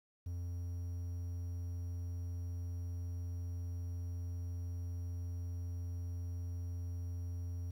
triangle tone, 87.31 Hz, F2, in tune, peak -36 dBFS, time 0.26-7.71 s, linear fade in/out 5 ms, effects 11-bit

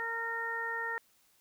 harmonic tone, 460 Hz, A#4, 23 cents flat, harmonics 1 / 2 / 3 / 4, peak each -43 / -40 / -41 / -35 dBFS, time 0-0.98 s, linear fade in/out 0 ms, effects white hiss -68 dBFS RMS until 1.4 s

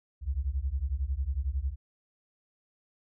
sine beating tone pair, 62.3 / 73.3 Hz, B1 / D2, +16 / -3 cents, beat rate 11 Hz, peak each -31 dBFS, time 0.21-1.76 s, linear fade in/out 50 ms, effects none

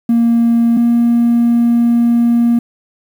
triangle tone pair in turn, 233.1 / 235.9 Hz, A#3 / A#3, 0 / +21 cents, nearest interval unison, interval 21 cents, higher second, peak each -5 dBFS, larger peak neither, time 0.09-0.77 / 0.77-2.59 s, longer second, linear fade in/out 5 ms, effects tanh soft clip ceiling -4 dBFS + 7-bit

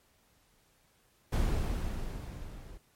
brown noise with level ramp, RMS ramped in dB -27 to -47 dBFS, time 1.32-2.78 s, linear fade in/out 10 ms, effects pink hiss -68 dBFS RMS until 2.95 s + MP3 64 kbps

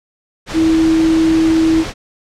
sine tone in noise, 322.9 Hz, E4, 36 cents flat, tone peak -9 dBFS, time 0.53-1.85 s, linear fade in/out 50 ms, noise pink, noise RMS -24 dBFS, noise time 0.46-1.94 s, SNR +12 dB, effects low-pass 6000 Hz 12 dB/octave

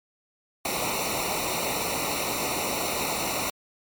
pink noise with comb filter, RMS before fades -28 dBFS, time 0.65-3.5 s, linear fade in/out 2 ms, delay 0.61 ms, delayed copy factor -0.95, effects MP3 96 kbps

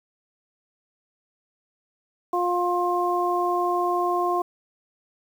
harmonic tone, 353.8 Hz, F4, 23 cents sharp, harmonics 1 / 2 / 3, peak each -25 / -25 / -25 dBFS, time 2.33-4.42 s, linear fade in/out 5 ms, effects 8-bit

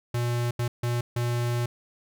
square tone bursts at uneven times, 120.1 Hz, B2, 48 cents flat, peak -25 dBFS, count 4, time 0.14-0.51 / 0.59-0.68 / 0.83-1.01 / 1.16-1.66 s, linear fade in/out 5 ms, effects none

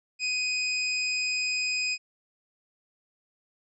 25% pulse tone, 2500 Hz, D#7, 8 cents sharp, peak -22 dBFS, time 0.19-1.98 s, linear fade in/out 50 ms, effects resampled to 24000 Hz

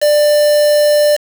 triangle tone with quantisation, 593 Hz, D5, 17 cents sharp, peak -6 dBFS, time 0.01-1.17 s, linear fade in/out 20 ms, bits 3, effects none

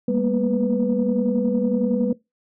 sine tone cluster, 199.9 / 230.5 / 241.3 / 494.8 Hz, G3 / A#3 / B3 / B4, +34 / -19 / -40 / +3 cents, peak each -23 dBFS, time 0.08-2.13 s, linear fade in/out 5 ms, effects noise-tail reverb RT60 0.2 s tail -21 dB re dry + tanh soft clip ceiling -9 dBFS

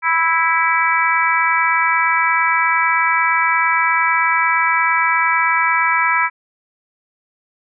harmonic tone, 328.8 Hz, E4, 4 cents flat, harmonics 3 / 4 / 5 / 6 / 7, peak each -18 / -19 / -21 / -21 / -19 dBFS, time 0.02-6.3 s, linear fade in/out 50 ms, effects none

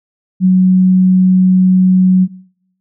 sine tone, 185.3 Hz, F#3, 3 cents sharp, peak -5 dBFS, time 0.4-2.28 s, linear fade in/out 50 ms, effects noise-tail reverb RT60 0.8 s tail -23 dB re dry

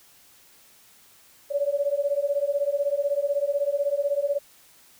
sine beating tone pair, 561 / 577 Hz, C#5 / D5, +21 / -31 cents, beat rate 16 Hz, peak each -25 dBFS, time 1.5-4.39 s, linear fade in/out 20 ms, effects white hiss -55 dBFS RMS until 4.99 s

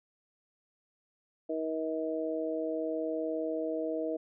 harmonic tone, 159.1 Hz, D#3, 39 cents sharp, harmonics 2 / 3 / 4, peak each -35 / -35 / -35 dBFS, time 1.49-4.17 s, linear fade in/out 10 ms, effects none

